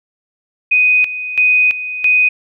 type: tone with tremolo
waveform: sine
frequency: 2496 Hz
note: D#7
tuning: 5 cents sharp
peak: -8 dBFS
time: 0.71-2.29 s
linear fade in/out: 10 ms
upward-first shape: square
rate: 1.5 Hz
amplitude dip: 75%
effects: none